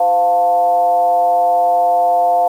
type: tone with frequency modulation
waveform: sine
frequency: 702 Hz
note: F5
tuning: 9 cents sharp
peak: -10 dBFS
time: 0-2.48 s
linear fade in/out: 5 ms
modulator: 189 Hz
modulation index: 0.57
effects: 7-bit